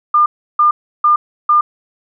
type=tone bursts; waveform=sine; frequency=1204 Hz; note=D6; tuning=43 cents sharp; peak=-7 dBFS; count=4; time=0.14-1.61 s; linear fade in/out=5 ms; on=120 ms; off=330 ms; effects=none